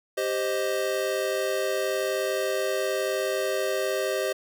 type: chord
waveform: square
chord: C minor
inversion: second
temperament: equal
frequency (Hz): 392 / 523.3 / 622.3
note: G4 / C5 / Eb5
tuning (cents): 0 / 0 / 0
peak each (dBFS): -30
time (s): 0.17-4.33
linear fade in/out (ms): 10
effects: none